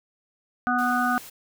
harmonic tone, 246.9 Hz, B3, in tune, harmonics 1 / 3 / 5 / 6, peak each -26 / -26 / -26 / -26 dBFS, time 0.67-1.18 s, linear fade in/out 0 ms
white noise, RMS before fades -43 dBFS, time 0.78-1.3 s, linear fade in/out 10 ms
effects none

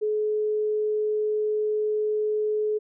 sine tone, 426 Hz, G#4, 44 cents sharp, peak -22 dBFS, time 0.01-2.79 s, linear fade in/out 20 ms, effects none

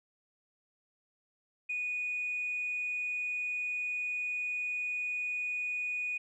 sine tone, 2470 Hz, D#7, 13 cents flat, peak -31 dBFS, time 1.69-6.18 s, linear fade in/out 10 ms, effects tanh soft clip ceiling -27 dBFS

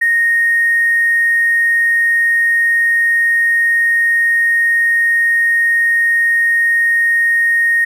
triangle tone with hard clipping, 1859 Hz, A#6, 5 cents flat, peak -10 dBFS, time 0.01-7.85 s, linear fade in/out 10 ms, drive 3 dB, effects none

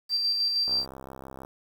sine tone with tremolo, 4699 Hz, D8, in tune, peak -22 dBFS, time 0.09-0.86 s, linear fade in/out 50 ms, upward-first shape square, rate 6.4 Hz, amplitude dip 30%
click train, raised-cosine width 1 ms, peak -27 dBFS, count 52, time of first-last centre 0.68-1.449 s, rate 66.3 Hz
effects 8-bit

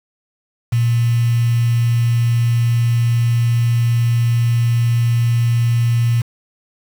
sine tone with quantisation, 117.8 Hz, A#2, 19 cents sharp, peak -12 dBFS, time 0.72-6.22 s, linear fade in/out 10 ms, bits 5, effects none

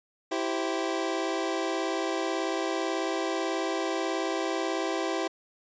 25% pulse chord, C major, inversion first, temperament equal with one note detuned, 329.6 / 387.9 / 523.3 Hz, E4 / G4 / C5, 0 / -18 / 0 cents, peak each -27 / -28 / -31 dBFS, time 0.31-5.28 s, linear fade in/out 10 ms, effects resampled to 16000 Hz

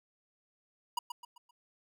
square tone with echo, 965 Hz, B5, 40 cents flat, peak -30 dBFS, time 0.97-0.99 s, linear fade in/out 5 ms, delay 130 ms, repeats 4, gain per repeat -8 dB, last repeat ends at 1.51 s, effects none

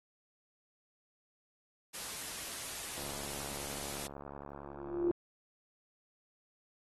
white noise, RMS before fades -42 dBFS, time 1.93-4.08 s, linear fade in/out 20 ms
click train, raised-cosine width 1 ms, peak -32 dBFS, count 152, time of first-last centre 2.98-5.113 s, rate 70.8 Hz
sine tone with exponential growth, 346.7 Hz, F4, 13 cents flat, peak -25 dBFS, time 4.55-5.11 s, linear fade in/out 1 ms, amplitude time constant 120 ms
effects AAC 32 kbps

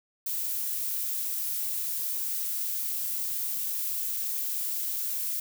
violet noise, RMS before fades -31 dBFS, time 0.26-5.4 s, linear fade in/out 5 ms, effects none

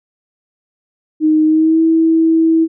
sine tone with pitch glide, 310.5 to 324.8 Hz, D#4 to E4, -3 to -26 cents, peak -8 dBFS, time 1.2-2.68 s, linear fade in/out 50 ms, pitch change +77 cents, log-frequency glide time 1.45-1.81 s, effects none

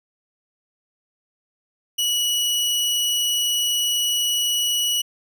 sawtooth tone, 2931 Hz, F#7, 17 cents flat, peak -16 dBFS, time 1.98-5.02 s, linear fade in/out 10 ms, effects none

